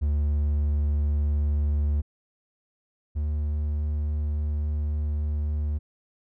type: tone pair in turn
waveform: triangle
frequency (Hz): 73.42 / 74.7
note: D2 / D2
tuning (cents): 0 / +30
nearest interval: unison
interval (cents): 30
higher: second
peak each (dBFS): -19 / -22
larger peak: first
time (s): 0.01-2.02 / 3.15-5.79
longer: second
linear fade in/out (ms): 20
effects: none